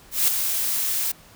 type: noise with ADSR envelope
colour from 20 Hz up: blue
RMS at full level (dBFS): -17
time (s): 0.11-1.12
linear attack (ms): 170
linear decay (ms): 4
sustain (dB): -7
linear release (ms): 10
effects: pink hiss -50 dBFS RMS until 1.35 s